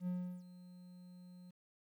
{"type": "tone with ADSR envelope", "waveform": "triangle", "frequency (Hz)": 180, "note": "F#3", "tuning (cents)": -47, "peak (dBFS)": -33, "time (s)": [0, 1.51], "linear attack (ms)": 72, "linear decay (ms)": 350, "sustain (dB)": -18, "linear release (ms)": 9, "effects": ["12-bit"]}